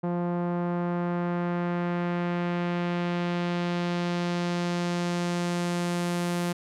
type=tone with low-pass filter sweep; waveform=sawtooth; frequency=174.61 Hz; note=F3; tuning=in tune; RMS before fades=-28 dBFS; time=0.03-6.53 s; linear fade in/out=10 ms; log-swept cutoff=890 to 12000 Hz; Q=1; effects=none